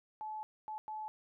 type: tone bursts at uneven times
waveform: sine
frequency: 862 Hz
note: A5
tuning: 36 cents flat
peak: -39 dBFS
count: 3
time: 0.21-0.43 / 0.68-0.78 / 0.88-1.08 s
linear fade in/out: 0 ms
effects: none